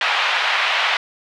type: band-pass noise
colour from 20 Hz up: white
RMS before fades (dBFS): -19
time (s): 0.01-0.97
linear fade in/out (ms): 2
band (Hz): 700 to 3200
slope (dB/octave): 24
effects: none